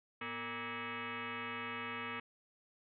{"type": "tone with frequency modulation", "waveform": "sine", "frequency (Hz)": 460, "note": "A#4", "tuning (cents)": -23, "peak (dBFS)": -39, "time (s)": [0.21, 2.2], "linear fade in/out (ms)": 5, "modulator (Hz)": 352, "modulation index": 6.6, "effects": []}